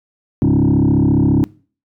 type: tone with frequency modulation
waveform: sine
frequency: 207.7 Hz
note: G#3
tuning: in tune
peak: -8 dBFS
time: 0.42-1.44 s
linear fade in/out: 0 ms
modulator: 34.6 Hz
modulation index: 3.3
effects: noise-tail reverb RT60 0.4 s tail -23 dB re dry + tanh soft clip ceiling -8 dBFS